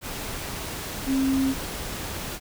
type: tone in noise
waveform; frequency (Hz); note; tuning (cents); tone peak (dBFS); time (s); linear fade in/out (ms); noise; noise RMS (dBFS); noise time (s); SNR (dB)
sine; 267.6; C4; +39; -20; 1.06-1.55; 50; pink; -33; 0.01-2.4; +10
effects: none